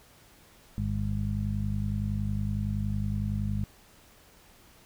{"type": "harmonic tone", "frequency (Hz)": 50.8, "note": "G#1", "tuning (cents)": -38, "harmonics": [1, 2, 3, 4], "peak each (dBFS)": [-33, -30, -38, -33], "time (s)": [0.78, 3.64], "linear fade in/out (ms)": 0, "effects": ["pink hiss -57 dBFS RMS until 4.85 s"]}